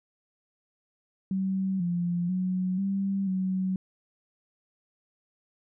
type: tone with pitch steps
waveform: sine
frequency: 190.9 / 174.3 / 184.5 / 195.7 / 187.5 Hz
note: G3 / F3 / F#3 / G3 / F#3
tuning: -46 / -3 / -5 / -3 / +23 cents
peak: -25 dBFS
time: 1.31-3.76 s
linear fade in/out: 2 ms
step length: 490 ms
effects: none